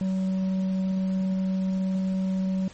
sine tone with tanh clipping, 188.9 Hz, F#3, 36 cents sharp, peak -24 dBFS, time 0.01-2.68 s, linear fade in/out 2 ms, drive 5 dB, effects pink hiss -49 dBFS RMS until 2.73 s + MP3 32 kbps

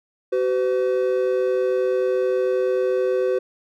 triangle tone pair together, 378.7 / 508 Hz, F#4 / B4, +40 / +49 cents, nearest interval perfect fourth, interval 509 cents, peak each -19 dBFS, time 0.32-3.39 s, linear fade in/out 10 ms, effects none

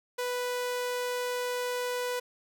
sawtooth tone, 493.9 Hz, B4, in tune, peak -26 dBFS, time 0.18-2.2 s, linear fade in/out 10 ms, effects none

